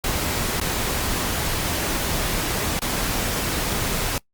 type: noise with dropouts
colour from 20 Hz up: pink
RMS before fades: -24 dBFS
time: 0.04-4.18 s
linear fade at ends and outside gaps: 1 ms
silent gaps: 0.6-0.613 / 2.791-2.819 s
effects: noise-tail reverb RT60 0.1 s tail -23 dB re dry + Opus 48 kbps